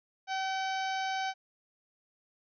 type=harmonic tone; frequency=765 Hz; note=G5; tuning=42 cents flat; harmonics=1 / 2 / 3 / 4 / 5 / 6 / 7 / 8; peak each=-32 / -38 / -42 / -44 / -46 / -48 / -49 / -50 dBFS; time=0.27-1.34 s; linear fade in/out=50 ms; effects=none